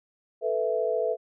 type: chord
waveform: sine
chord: A suspended second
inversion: none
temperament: equal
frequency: 440 / 493.9 / 659.3 Hz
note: A4 / B4 / E5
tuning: 0 / 0 / 0 cents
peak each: -28 dBFS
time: 0.41-1.17 s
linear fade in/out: 50 ms
effects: none